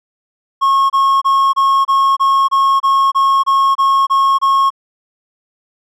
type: tone bursts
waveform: triangle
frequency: 1089 Hz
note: C#6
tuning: 31 cents flat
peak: -7 dBFS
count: 13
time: 0.61-4.704 s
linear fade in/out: 20 ms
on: 290 ms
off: 27 ms
effects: none